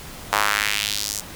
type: tone with high-pass filter sweep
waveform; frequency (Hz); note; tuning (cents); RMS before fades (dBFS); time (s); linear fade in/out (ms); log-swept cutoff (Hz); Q
square; 51.91; G#1; 0; -23; 0.32-1.21; 10; 920 to 7100; 1.7
effects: pink hiss -38 dBFS RMS until 1.35 s